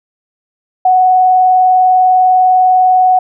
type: tone with vibrato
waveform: sine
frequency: 740 Hz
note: F#5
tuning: in tune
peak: -5 dBFS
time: 0.85-3.19 s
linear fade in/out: 5 ms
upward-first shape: triangle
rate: 20 Hz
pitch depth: 19 cents each way
effects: none